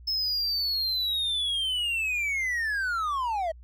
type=linear sweep; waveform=triangle; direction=down; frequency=5230 to 622 Hz; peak=-24 dBFS; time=0.07-3.52 s; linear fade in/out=10 ms; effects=added 60 Hz sine -45 dBFS peak until 3.63 s